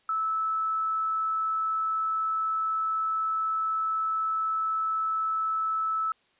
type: tone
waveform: sine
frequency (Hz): 1308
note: E6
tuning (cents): -14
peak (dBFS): -25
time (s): 0.09-6.12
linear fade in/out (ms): 2
effects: white hiss -66 dBFS RMS until 6.39 s + resampled to 8000 Hz